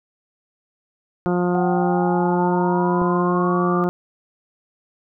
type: harmonic tone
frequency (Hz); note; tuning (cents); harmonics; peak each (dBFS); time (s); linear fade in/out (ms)
177.6; F3; +29; 1 / 2 / 3 / 4 / 5 / 6 / 7 / 8; -20 / -21 / -29 / -28 / -32 / -36 / -33 / -35; 1.26-3.89; 0
type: exponential sweep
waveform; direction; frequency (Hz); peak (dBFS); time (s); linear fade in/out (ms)
sine; up; 734 to 1200; -23; 1.55-3.84; 0
type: click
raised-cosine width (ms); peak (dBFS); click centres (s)
2; -16; 3.017
effects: none